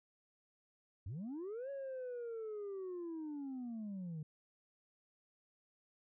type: linear two-way sweep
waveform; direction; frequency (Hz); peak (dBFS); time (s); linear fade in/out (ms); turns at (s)
sine; up then down; 80 to 560 to 148.9; -39; 1.06-4.23; 5; 1.7
effects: tanh soft clip ceiling -40 dBFS